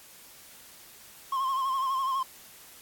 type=tone with vibrato; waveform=triangle; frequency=1065 Hz; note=C6; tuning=30 cents sharp; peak=-24 dBFS; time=1.32-2.23 s; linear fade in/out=5 ms; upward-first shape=sine; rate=12 Hz; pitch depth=54 cents each way; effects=white hiss -51 dBFS RMS until 2.81 s + AAC 64 kbps

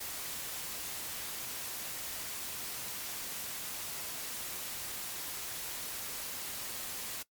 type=noise; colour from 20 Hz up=white; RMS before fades=-40 dBFS; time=0-7.23 s; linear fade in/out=10 ms; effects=noise-tail reverb RT60 0.1 s tail -20 dB re dry + MP3 96 kbps

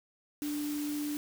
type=tone in noise; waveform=sine; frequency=294.8 Hz; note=D4; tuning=7 cents sharp; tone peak=-32 dBFS; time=0.42-1.17 s; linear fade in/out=0 ms; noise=white; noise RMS=-44 dBFS; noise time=0.42-1.17 s; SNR=+9 dB; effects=none

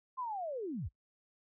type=linear sweep; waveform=sine; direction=down; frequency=1062 to 49 Hz; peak=-36 dBFS; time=0.17-0.89 s; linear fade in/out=20 ms; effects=noise-tail reverb RT60 0.1 s tail -20 dB re dry

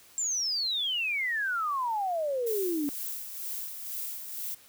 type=exponential sweep; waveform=sine; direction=down; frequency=7459 to 277.2 Hz; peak=-27 dBFS; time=0.18-2.89 s; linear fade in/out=0 ms
type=noise with tremolo; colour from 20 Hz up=violet; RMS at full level=-35 dBFS; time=2.46-4.55 s; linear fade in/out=10 ms; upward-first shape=sine; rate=2.1 Hz; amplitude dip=50%
effects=white hiss -56 dBFS RMS until 4.68 s

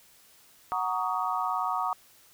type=chord; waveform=sine; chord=D# minor seventh; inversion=first; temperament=equal with one note detuned; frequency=740 / 932.3 / 1126.8 / 1244.5 Hz; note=F#5 / A#5 / C#6 / D#6; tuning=0 / 0 / +28 / 0 cents; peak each=-32 dBFS; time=0.72-1.93 s; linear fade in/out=0 ms; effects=white hiss -58 dBFS RMS until 2.33 s

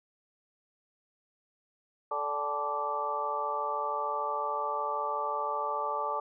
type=harmonic tone with a mistuned harmonic; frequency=145.8 Hz; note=D3; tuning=12 cents flat; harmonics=3 / 4 / 5 / 6 / 7 / 8; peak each=-40 / -37 / -42 / -34 / -44 / -33 dBFS; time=2.11-6.2 s; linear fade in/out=5 ms; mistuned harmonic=5; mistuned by=+120 cents; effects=none

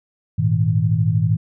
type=chord; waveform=sine; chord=Ab suspended second; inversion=none; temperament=equal with one note detuned; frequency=103.83 / 116.54 / 159.2 Hz; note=Ab2 / Bb2 / Eb3; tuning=0 / 0 / +40 cents; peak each=-19 dBFS; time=0.38-1.37 s; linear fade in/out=10 ms; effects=none

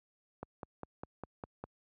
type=click train; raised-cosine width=1 ms; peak=-27 dBFS; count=7; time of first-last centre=0.43-1.64 s; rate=4.96 Hz; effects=high-pass 60 Hz 12 dB/octave

